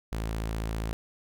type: tone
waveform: sawtooth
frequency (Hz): 55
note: A1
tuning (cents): 0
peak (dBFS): -26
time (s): 0.12-0.93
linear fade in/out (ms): 0
effects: none